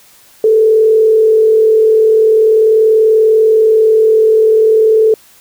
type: tone with frequency modulation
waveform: sine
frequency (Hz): 439.5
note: A4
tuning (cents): -2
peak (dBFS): -5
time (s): 0.44-5.14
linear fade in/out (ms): 2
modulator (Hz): 40.4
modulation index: 0.35
effects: white hiss -44 dBFS RMS until 5.4 s